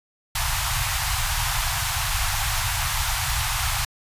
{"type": "band-stop noise", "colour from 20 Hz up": "pink", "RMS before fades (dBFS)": -24, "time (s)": [0.35, 3.85], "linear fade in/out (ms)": 5, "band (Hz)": [130, 740], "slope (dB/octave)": 48, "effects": ["resampled to 32000 Hz"]}